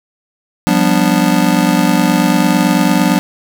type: chord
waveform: square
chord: G dominant seventh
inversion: third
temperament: just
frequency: 176.4 / 196 / 245 / 294 Hz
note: F3 / G3 / B3 / D4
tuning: +18 / 0 / -14 / +2 cents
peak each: -16 dBFS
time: 0.67-3.19 s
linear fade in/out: 0 ms
effects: 7-bit